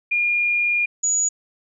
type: tone pair in turn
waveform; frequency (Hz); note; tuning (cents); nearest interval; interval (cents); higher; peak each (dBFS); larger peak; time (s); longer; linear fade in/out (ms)
sine; 2419 / 6838; D#7 / G#8; -49 / +50; octave + tritone; 1799; second; -17; neither; 0.11-0.86 / 1.03-1.29; first; 10
effects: none